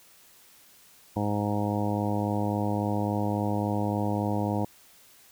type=harmonic tone; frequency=103.6 Hz; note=G#2; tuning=4 cents flat; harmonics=1 / 2 / 3 / 4 / 5 / 6 / 7 / 8 / 9; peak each=-30 / -30 / -32 / -39 / -35 / -39 / -36 / -38 / -37 dBFS; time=1.16-4.65 s; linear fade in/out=5 ms; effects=white hiss -56 dBFS RMS until 5.31 s